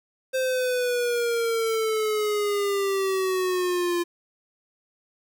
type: exponential sweep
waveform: square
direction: down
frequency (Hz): 523.3 to 345.3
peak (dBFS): -23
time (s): 0.33-4.04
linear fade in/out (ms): 20
effects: 9-bit